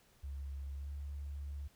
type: tone with pitch glide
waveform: sine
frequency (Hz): 69.3 to 71.29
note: C#2 to C#2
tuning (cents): 0 to +49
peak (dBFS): -40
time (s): 0.23-1.68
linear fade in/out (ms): 10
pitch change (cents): +49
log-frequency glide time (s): 0.76-0.9
effects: pink hiss -68 dBFS RMS until 1.75 s